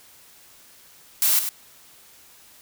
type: noise with echo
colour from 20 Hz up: blue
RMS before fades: -19 dBFS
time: 1.22-1.39 s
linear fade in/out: 0 ms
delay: 100 ms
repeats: 1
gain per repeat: -8 dB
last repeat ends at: 1.49 s
effects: white hiss -51 dBFS RMS until 2.61 s